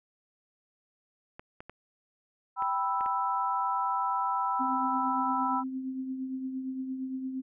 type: clicks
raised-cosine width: 0.5 ms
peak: -28 dBFS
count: 6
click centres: 1.395 / 1.605 / 1.696 / 2.623 / 3.009 / 3.061 s
type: chord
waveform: sine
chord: E minor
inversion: first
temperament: equal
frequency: 784 / 987.8 / 1318.5 Hz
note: G5 / B5 / E6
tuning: 0 / 0 / 0 cents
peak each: -33 / -29 / -32 dBFS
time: 2.56-5.64 s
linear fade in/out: 50 ms
type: tone with tremolo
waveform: sine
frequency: 261.6 Hz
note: C4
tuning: in tune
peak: -30 dBFS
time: 4.59-7.42 s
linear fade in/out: 20 ms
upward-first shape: triangle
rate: 8.7 Hz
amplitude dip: 50%
effects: none